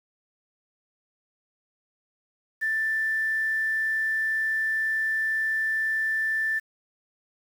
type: tone with quantisation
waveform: sine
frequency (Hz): 1769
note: A6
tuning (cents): +9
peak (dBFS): -23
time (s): 2.61-6.6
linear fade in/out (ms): 20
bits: 8
effects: none